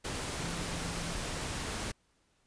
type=tone in noise; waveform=sine; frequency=168.2 Hz; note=E3; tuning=35 cents sharp; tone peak=-42 dBFS; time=0.38-1.13 s; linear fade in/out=10 ms; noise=pink; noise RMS=-37 dBFS; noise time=0.04-1.92 s; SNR=-8 dB; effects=pink hiss -72 dBFS RMS until 2.46 s + resampled to 22050 Hz